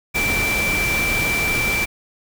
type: tone in noise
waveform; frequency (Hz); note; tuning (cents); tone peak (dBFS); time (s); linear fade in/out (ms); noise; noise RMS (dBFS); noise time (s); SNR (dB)
sine; 2340; D7; -7; -19; 0.14-1.86; 20; pink; -24; 0.14-1.86; +2
effects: none